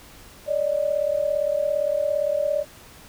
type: tone pair together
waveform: sine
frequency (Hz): 571.5 / 609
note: D5 / D#5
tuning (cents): -47 / -37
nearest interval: minor second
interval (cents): 110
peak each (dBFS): -23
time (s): 0.46-2.65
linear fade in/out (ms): 50
effects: pink hiss -47 dBFS RMS until 3.08 s